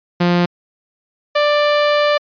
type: tone pair in turn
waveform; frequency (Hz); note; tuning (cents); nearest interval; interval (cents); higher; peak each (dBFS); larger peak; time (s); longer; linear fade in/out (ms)
sawtooth; 175.3 / 589.6; F3 / D5; +7 / +7; octave + major sixth; 2100; second; -8; neither; 0.2-0.46 / 1.35-2.18; second; 10
effects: resampled to 11025 Hz